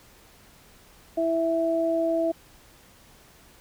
sine tone pair together, 329.6 / 659.3 Hz, E4 / E5, 0 / 0 cents, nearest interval octave, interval 1200 cents, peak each -26 / -23 dBFS, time 1.17-2.32 s, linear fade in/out 10 ms, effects pink hiss -54 dBFS RMS until 3.6 s

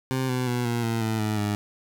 20% pulse tone with pitch steps, 130.81 / 126.57 / 122.47 / 118.51 / 114.67 / 110.95 / 107.36 / 103.88 Hz, C3 / B2 / B2 / A#2 / A#2 / A2 / A2 / G#2, 0 / +43 / -14 / +29 / -28 / +15 / -42 / +1 cents, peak -19 dBFS, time 0.11-1.55 s, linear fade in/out 0 ms, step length 180 ms, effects none

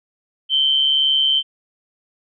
sine tone with amplitude modulation, 3100 Hz, G7, 20 cents flat, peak -11 dBFS, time 0.49-1.43 s, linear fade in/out 50 ms, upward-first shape sine, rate 142 Hz, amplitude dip 55%, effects none

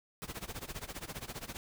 pink noise with tremolo, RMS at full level -40 dBFS, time 0.22-1.57 s, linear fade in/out 0 ms, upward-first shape sine, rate 15 Hz, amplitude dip 90%, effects none

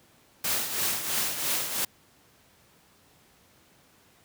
white noise with tremolo, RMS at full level -26 dBFS, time 0.44-1.85 s, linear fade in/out 5 ms, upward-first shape triangle, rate 3 Hz, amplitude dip 65%, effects pink hiss -60 dBFS RMS until 4.24 s + high-pass 80 Hz 12 dB/octave

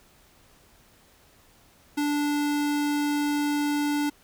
square tone, 292.4 Hz, D4, 7 cents flat, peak -24 dBFS, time 1.97-4.1 s, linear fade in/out 10 ms, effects pink hiss -58 dBFS RMS until 4.23 s

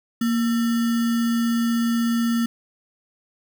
sine tone with sample-and-hold, 233.1 Hz, A#3, in tune, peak -18 dBFS, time 0.21-2.46 s, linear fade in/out 5 ms, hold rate 1575 Hz, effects none

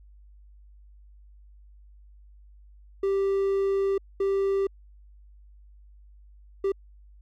triangle tone bursts at uneven times, 392 Hz, G4, in tune, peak -20 dBFS, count 3, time 3.03-3.98 / 4.2-4.67 / 6.64-6.72 s, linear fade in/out 5 ms, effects added 50 Hz sine -49 dBFS peak until 7.21 s

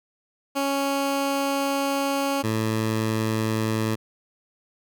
15% pulse tone pair in turn, 277.2 / 110.42 Hz, C#4 / A2, 0 / +7 cents, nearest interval octave + major third, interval 1593 cents, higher first, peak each -16 dBFS, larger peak neither, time 0.55-2.43 / 2.43-3.96 s, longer first, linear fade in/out 20 ms, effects none

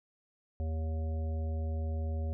harmonic tone, 79.6 Hz, D#2, 40 cents sharp, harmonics 1 / 3 / 5 / 7 / 9, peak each -31 / -45 / -49 / -47 / -52 dBFS, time 0.6-2.33 s, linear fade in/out 0 ms, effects none

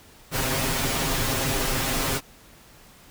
pink noise with comb filter, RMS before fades -25 dBFS, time 0.31-2.21 s, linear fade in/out 50 ms, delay 7.5 ms, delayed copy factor +0.85, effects pink hiss -51 dBFS RMS until 3.1 s

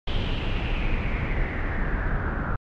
brown noise with low-pass filter sweep, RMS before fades -25 dBFS, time 0.07-2.56 s, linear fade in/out 5 ms, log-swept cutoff 3300 to 1400 Hz, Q 5, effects MP3 64 kbps

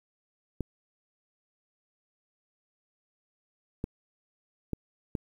clicks, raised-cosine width 3 ms, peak -18 dBFS, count 4, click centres 0.607 / 3.841 / 4.733 / 5.152 s, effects 9-bit

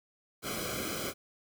pink noise with comb filter, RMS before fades -36 dBFS, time 0.42-1.14 s, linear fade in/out 50 ms, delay 1.1 ms, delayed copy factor -1, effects none

